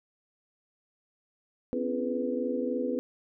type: tone cluster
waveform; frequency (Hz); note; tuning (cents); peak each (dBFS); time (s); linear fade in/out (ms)
sine; 252.5 / 275.7 / 334.8 / 422.4 / 495.5; B3 / C#4 / E4 / G#4 / B4; +39 / -9 / +27 / +29 / +6; -32 / -36 / -37 / -36 / -32; 1.73-2.99; 0
effects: none